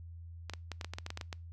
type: clicks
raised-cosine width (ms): 0.2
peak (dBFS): -22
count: 12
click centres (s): 0.497 / 0.536 / 0.717 / 0.812 / 0.846 / 0.936 / 0.985 / 1.064 / 1.104 / 1.174 / 1.212 / 1.328
effects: noise-tail reverb RT60 0.3 s tail -26 dB re dry + added 84 Hz sine -45 dBFS peak until 1.52 s